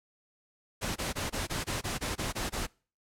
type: noise bursts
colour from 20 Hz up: pink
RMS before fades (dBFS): -33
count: 11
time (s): 0.81-2.67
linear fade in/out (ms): 20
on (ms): 150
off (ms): 21
effects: noise-tail reverb RT60 0.4 s tail -25 dB re dry + low-pass 11000 Hz 12 dB/octave